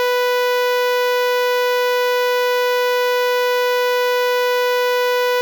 sawtooth tone with notch filter, 494 Hz, B4, in tune, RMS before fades -17 dBFS, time 0-5.41 s, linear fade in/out 0 ms, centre 8500 Hz, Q 0.72, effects none

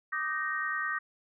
sine chord, Eb major seventh, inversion third, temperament equal with one note detuned, 1174.7 / 1244.5 / 1548.2 / 1864.7 Hz, D6 / Eb6 / G6 / Bb6, 0 / 0 / -22 / 0 cents, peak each -38 / -37 / -35 / -33 dBFS, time 0.12-0.99 s, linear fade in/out 10 ms, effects none

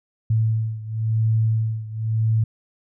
sine beating tone pair, 110.7 / 111.65 Hz, A2 / A2, +11 / +26 cents, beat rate 0.95 Hz, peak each -20 / -23 dBFS, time 0.3-2.44 s, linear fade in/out 5 ms, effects none

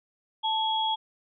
sine tone pair together, 880 / 3322 Hz, A5 / G#7, 0 / 0 cents, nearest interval octave + major seventh, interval 2300 cents, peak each -26 / -28 dBFS, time 0.43-0.96 s, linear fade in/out 20 ms, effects none

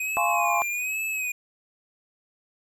square tone with vibrato, 2496 Hz, D#7, 5 cents sharp, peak -27 dBFS, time 0-1.32 s, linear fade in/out 5 ms, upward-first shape sine, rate 1.2 Hz, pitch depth 78 cents each way
sine chord, Db major seventh, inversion first, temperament just, 693 / 831.5 / 1039.4 / 1108.7 Hz, F5 / Ab5 / C6 / Db6, -14 / +2 / -12 / 0 cents, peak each -26 / -27 / -26 / -30 dBFS, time 0.17-0.62 s, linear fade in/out 0 ms
effects none

